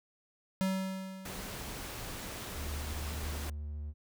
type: tone with exponential decay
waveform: square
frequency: 190 Hz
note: F#3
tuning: 46 cents sharp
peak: -28 dBFS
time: 0.61-2.04 s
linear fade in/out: 0 ms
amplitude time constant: 310 ms
type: noise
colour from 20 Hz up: pink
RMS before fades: -42 dBFS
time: 1.25-3.5 s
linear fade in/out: 5 ms
type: tone with vibrato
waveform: triangle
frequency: 74.4 Hz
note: D2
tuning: 23 cents sharp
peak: -35 dBFS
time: 2.54-3.94 s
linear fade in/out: 50 ms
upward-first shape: triangle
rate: 14 Hz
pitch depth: 18 cents each way
effects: none